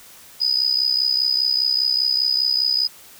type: tone with amplitude modulation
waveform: sine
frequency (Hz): 4978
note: D#8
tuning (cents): 0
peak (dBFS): -13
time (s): 0.4-2.88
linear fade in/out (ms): 20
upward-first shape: sine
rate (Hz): 65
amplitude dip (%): 80
effects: white hiss -45 dBFS RMS until 3.19 s